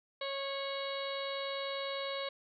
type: harmonic tone with a mistuned harmonic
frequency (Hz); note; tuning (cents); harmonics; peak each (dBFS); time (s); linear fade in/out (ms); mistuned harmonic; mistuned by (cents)
550; C#5; -14; 1 / 2 / 3 / 4 / 5 / 6 / 7 / 8; -38 / -43 / -49 / -45 / -49 / -50 / -43 / -50; 0.21-2.29; 5; 5; +78
effects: none